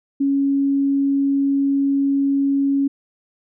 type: tone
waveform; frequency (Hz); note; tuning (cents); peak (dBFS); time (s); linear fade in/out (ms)
sine; 277.2; C#4; 0; -15; 0.2-2.88; 10
effects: none